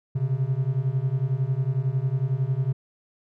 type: beating tone pair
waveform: triangle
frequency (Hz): 126.8 / 137.8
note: B2 / C#3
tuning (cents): +46 / -10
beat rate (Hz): 11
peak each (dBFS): -23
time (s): 0.15-2.73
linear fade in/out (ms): 10
effects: none